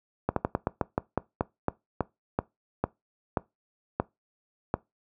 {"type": "slowing click train", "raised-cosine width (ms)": 1, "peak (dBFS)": -10, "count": 16, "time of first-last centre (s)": [0.29, 4.74], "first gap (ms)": 73, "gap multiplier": 1.18, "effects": ["noise-tail reverb RT60 0.2 s tail -21 dB re dry", "high-pass 60 Hz 12 dB/octave"]}